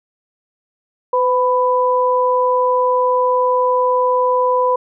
sine tone pair together, 505.1 / 994 Hz, B4 / B5, +39 / +11 cents, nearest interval octave, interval 1172 cents, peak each -15 dBFS, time 1.13-4.76 s, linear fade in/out 5 ms, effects none

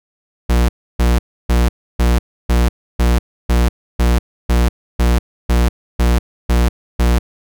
45% pulse tone bursts, 59.8 Hz, A#1, 45 cents sharp, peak -10 dBFS, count 14, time 0.49-7.19 s, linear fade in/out 10 ms, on 200 ms, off 300 ms, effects none

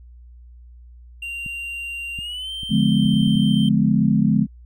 triangle tone with pitch glide, 2771 to 3128 Hz, F7 to G7, -14 to -4 cents, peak -26 dBFS, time 1.22-3.69 s, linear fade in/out 5 ms, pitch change +210 cents, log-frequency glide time 2.16-2.51 s
clicks, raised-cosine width 5 ms, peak -23 dBFS, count 9, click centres 1.463 / 2.189 / 2.633 / 2.701 / 3.051 / 3.143 / 3.214 / 3.275 / 3.356 s
sine chord, D diminished seventh, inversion none, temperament just, 146.83 / 176.2 / 211.4 / 253.7 Hz, D3 / F3 / Ab3 / Cb4, 0 / +16 / +31 / +47 cents, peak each -21 / -21 / -17 / -22 dBFS, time 2.69-4.47 s, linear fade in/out 50 ms
effects added 60 Hz sine -41 dBFS peak until 4.65 s

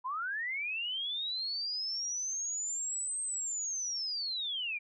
sine linear two-way sweep, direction up then down, 972 to 8372 to 2318 Hz, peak -33 dBFS, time 0.04-4.79 s, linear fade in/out 20 ms, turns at 3.21 s, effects none

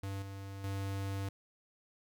square tone with level steps, 98 Hz, G2, in tune, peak -38 / -43 / -36 dBFS, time 0.03-1.29 s, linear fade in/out 5 ms, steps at 0.22 / 0.64 s, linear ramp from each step 2 ms, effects 12-bit

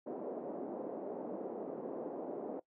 white band-pass noise, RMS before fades -42 dBFS, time 0.06-2.6 s, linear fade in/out 10 ms, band 240 to 590 Hz, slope 24 dB/octave, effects noise-tail reverb RT60 0.1 s tail -19 dB re dry

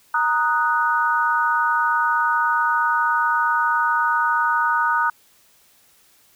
sine chord, D# minor, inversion second, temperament equal, 932.3 / 1244.5 / 1480 Hz, A#5 / D#6 / F#6, 0 / 0 / 0 cents, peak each -21 dBFS, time 0.14-5.1 s, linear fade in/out 5 ms, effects white hiss -56 dBFS RMS until 6.35 s

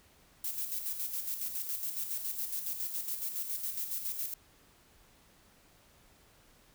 violet noise with tremolo, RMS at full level -35 dBFS, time 0.44-4.34 s, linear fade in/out 5 ms, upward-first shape square, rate 7.2 Hz, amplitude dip 50%, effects pink hiss -63 dBFS RMS until 6.74 s

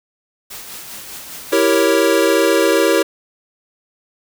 white noise with tremolo, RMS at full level -31 dBFS, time 0.5-1.84 s, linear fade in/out 10 ms, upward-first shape triangle, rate 5 Hz, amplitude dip 40%
square chord, E diminished seventh, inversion none, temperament equal, 329.6 / 392 / 466.2 / 554.4 Hz, E4 / G4 / Bb4 / Db5, 0 / 0 / 0 / 0 cents, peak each -18 dBFS, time 1.52-3.03 s, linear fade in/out 10 ms
effects none

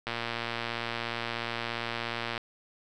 click train, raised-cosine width 0.3 ms, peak -16 dBFS, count 271, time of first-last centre 0.07-2.378 s, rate 117 Hz, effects none

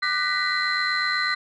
sine tone cluster, 1194 / 1503 / 1917 / 2005 / 4091 Hz, D6 / F#6 / A#6 / B6 / C8, +28 / +27 / +48 / +26 / -40 cents, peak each -27 dBFS, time 0.02-1.35 s, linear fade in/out 10 ms, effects tanh soft clip ceiling -14 dBFS

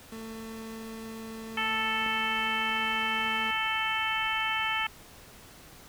30% pulse tone, 223.4 Hz, A3, 27 cents sharp, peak -36 dBFS, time 0.12-3.51 s, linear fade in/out 2 ms
harmonic tone, 440 Hz, A4, in tune, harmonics 2 / 3 / 4 / 5 / 6 / 7, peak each -34 / -34 / -34 / -34 / -34 / -34 dBFS, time 1.57-4.87 s, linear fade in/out 5 ms
click, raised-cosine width 2 ms, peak -30 dBFS, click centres 2.063 s
effects pink hiss -51 dBFS RMS until 5.88 s

